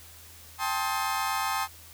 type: chord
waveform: 35% pulse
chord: A half-diminished seventh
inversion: third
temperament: just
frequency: 792 / 880 / 1056 / 1267.2 Hz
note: G5 / A5 / C6 / Eb6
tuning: +18 / 0 / +16 / +31 cents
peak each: -31 dBFS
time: 0.58-1.68 s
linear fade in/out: 50 ms
effects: added 82 Hz sine -53 dBFS peak until 1.93 s + white hiss -50 dBFS RMS until 1.93 s